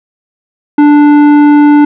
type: tone with tanh clipping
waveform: sine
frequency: 293.7 Hz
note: D4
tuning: in tune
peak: -3 dBFS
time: 0.78-1.85 s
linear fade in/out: 5 ms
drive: 12 dB
effects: none

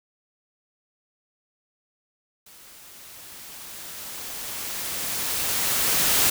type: noise with level ramp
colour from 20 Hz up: white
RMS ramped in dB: -49 to -19 dBFS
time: 2.46-6.3 s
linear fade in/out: 5 ms
effects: none

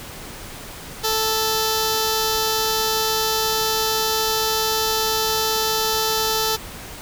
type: tone with notch filter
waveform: 5% pulse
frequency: 440 Hz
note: A4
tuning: in tune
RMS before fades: -21 dBFS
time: 1.03-6.57 s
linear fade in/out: 20 ms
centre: 2200 Hz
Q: 0.98
effects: pink hiss -36 dBFS RMS until 7.01 s

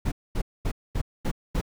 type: noise bursts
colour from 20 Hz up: brown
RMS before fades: -25 dBFS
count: 6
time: 0.05-1.614 s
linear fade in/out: 10 ms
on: 69 ms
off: 230 ms
effects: none

